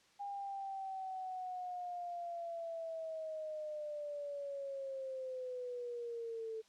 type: linear sweep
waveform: sine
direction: down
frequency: 809 to 440 Hz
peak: -40 dBFS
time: 0.19-6.62 s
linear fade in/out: 20 ms
effects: white hiss -68 dBFS RMS until 6.68 s + low-pass 6000 Hz 12 dB/octave